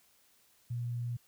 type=tone; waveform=sine; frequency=120 Hz; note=B2; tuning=49 cents flat; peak=-33 dBFS; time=0.7-1.17 s; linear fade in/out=10 ms; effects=white hiss -67 dBFS RMS until 1.27 s